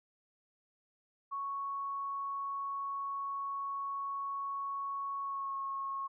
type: tone with pitch glide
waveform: sine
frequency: 1108.7 to 1092.8 Hz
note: C#6 to C#6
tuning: 0 to -25 cents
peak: -35 dBFS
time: 1.31-6.08 s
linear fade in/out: 20 ms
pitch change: -25 cents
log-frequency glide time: 5.21-5.56 s
effects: none